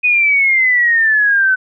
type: exponential sweep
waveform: sine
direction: down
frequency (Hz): 2503 to 1508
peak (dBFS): -9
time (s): 0.03-1.56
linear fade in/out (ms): 20
effects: none